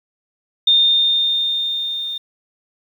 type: tone with level ramp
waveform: sine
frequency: 3636 Hz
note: A#7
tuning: 44 cents flat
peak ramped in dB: -9 to -23 dBFS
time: 0.67-2.18 s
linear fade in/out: 5 ms
effects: 8-bit